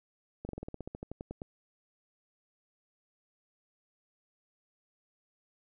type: slowing click train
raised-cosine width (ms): 2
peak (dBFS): -26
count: 15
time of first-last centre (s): 0.45-1.419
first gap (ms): 40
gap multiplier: 1.08
effects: none